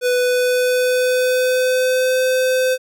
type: tone with pitch glide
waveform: square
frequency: 495.9 to 513.4 Hz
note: B4 to C5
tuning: +7 to -33 cents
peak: -15 dBFS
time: 0.01-2.78 s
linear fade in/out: 50 ms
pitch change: +60 cents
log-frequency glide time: 0.15-2.2 s
effects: none